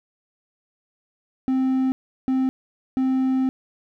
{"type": "tone bursts at uneven times", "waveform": "triangle", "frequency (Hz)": 261.6, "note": "C4", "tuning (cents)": 0, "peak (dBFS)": -16, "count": 3, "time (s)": [[1.48, 1.92], [2.28, 2.49], [2.97, 3.49]], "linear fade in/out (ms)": 0, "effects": []}